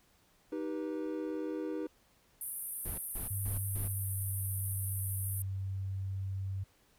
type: chord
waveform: triangle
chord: Eb augmented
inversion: none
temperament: just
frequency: 311.1 / 388.9 / 486.1 Hz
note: Eb4 / G4 / B4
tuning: 0 / -14 / -28 cents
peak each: -35 / -39 / -39 dBFS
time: 0.52-1.87 s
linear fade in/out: 5 ms
type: band-pass noise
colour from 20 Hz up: pink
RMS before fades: -41 dBFS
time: 2.41-5.42 s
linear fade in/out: 2 ms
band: 9200 to 14000 Hz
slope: 96 dB/octave
type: noise bursts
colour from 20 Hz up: brown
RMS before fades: -41 dBFS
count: 4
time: 2.85-3.88 s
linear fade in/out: 5 ms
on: 130 ms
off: 170 ms
type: tone with pitch glide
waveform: sine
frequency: 98 to 96.26 Hz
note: G2 to G2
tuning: 0 to -31 cents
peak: -34 dBFS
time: 3.3-6.64 s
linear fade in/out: 10 ms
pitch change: -31 cents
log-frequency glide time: 3.5-4.17 s
effects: pink hiss -68 dBFS RMS until 6.98 s